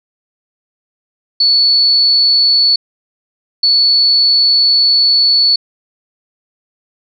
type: tone bursts at uneven times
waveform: sine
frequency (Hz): 4435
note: C#8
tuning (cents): 0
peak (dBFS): -7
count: 2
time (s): 1.4-2.76 / 3.63-5.56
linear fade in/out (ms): 5
effects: none